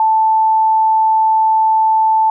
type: tone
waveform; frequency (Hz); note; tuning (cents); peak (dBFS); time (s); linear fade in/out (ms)
sine; 880; A5; 0; -9; 0-2.3; 2
effects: none